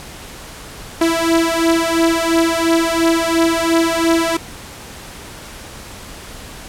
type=beating tone pair; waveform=sawtooth; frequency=329.5 / 332.4 Hz; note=E4 / E4; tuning=-1 / +15 cents; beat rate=2.9 Hz; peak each=-12 dBFS; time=1.01-4.37 s; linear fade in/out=5 ms; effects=pink hiss -34 dBFS RMS until 6.68 s + low-pass 12000 Hz 12 dB/octave